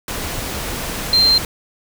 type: tone in noise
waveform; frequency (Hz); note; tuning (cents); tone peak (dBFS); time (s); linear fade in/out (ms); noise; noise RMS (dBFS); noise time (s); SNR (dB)
sine; 4156; C8; -12; -10; 1.13-1.38; 2; pink; -25; 0.08-1.45; +12
effects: none